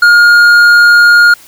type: tone with hard clipping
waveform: triangle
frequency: 1422 Hz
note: F6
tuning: 31 cents sharp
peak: -3 dBFS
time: 0.02-1.34 s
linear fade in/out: 5 ms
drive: 9 dB
effects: white hiss -38 dBFS RMS until 1.47 s